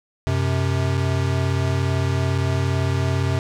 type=tone pair together; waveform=square; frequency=92.35 / 130 Hz; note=F#2 / C3; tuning=-3 / -11 cents; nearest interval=tritone; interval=592 cents; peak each=-22 dBFS; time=0.27-3.39 s; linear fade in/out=0 ms; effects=low-pass 7000 Hz 12 dB/octave + 8-bit